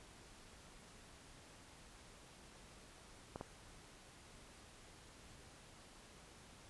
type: clicks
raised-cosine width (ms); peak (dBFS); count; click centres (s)
1; -30; 2; 3.359 / 3.411
effects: pink hiss -60 dBFS RMS until 6.69 s + resampled to 24000 Hz